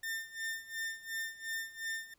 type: tone with tremolo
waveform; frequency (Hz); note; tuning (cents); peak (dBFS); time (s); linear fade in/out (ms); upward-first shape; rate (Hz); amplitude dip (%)
40% pulse; 1802; A6; +41; -34; 0.03-2.14; 5; sine; 2.8; 85
effects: pink hiss -73 dBFS RMS until 2.18 s